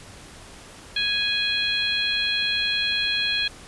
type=harmonic tone; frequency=830 Hz; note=G#5; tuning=1 cent flat; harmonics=2 / 3 / 4 / 5; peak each=-29 / -27 / -25 / -27 dBFS; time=0.96-3.48 s; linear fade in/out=5 ms; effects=pink hiss -44 dBFS RMS until 3.67 s + resampled to 24000 Hz